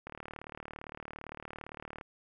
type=click train; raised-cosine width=0.5 ms; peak=-27 dBFS; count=74; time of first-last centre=0.07-2.011 s; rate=37.6 Hz; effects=none